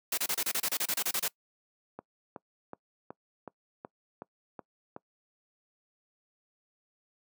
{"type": "noise bursts", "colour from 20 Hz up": "white", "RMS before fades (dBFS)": -30, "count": 14, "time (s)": [0.12, 1.281], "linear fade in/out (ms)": 5, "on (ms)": 56, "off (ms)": 29}
{"type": "click train", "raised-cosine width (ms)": 1, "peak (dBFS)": -26, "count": 9, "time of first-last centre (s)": [1.99, 4.964], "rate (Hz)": 2.69}
{"effects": ["noise-tail reverb RT60 0.1 s tail -23 dB re dry", "high-pass 200 Hz 12 dB/octave"]}